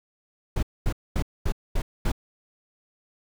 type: noise bursts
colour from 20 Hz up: brown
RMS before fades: -23 dBFS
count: 6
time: 0.56-2.118 s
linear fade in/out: 5 ms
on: 68 ms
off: 230 ms
effects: none